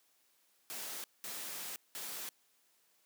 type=noise bursts at uneven times; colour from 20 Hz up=white; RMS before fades=-43 dBFS; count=3; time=0.7-1.04 / 1.24-1.76 / 1.95-2.29 s; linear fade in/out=0 ms; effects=white hiss -72 dBFS RMS until 3.05 s + high-pass 200 Hz 12 dB/octave